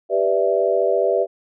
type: chord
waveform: sine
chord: E minor seventh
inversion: first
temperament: equal with one note detuned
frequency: 392 / 493.9 / 587.3 / 662.7 Hz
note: G4 / B4 / D5 / E5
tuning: 0 / 0 / 0 / +9 cents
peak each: -21 dBFS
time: 0.09-1.27 s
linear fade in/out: 50 ms
effects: none